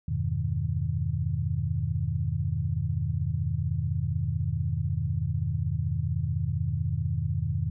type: tone cluster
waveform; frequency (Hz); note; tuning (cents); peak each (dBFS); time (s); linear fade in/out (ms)
sine; 84.4 / 100.3 / 124.8 / 154.2; E2 / G2 / B2 / D#3; +41 / +40 / +19 / -15; -31; 0.08-7.7; 5
effects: none